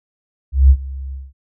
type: tone with ADSR envelope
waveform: sine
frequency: 67.2 Hz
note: C2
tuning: 47 cents sharp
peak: -3 dBFS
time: 0.52-1.33 s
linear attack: 180 ms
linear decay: 62 ms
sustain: -21 dB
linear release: 200 ms
effects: none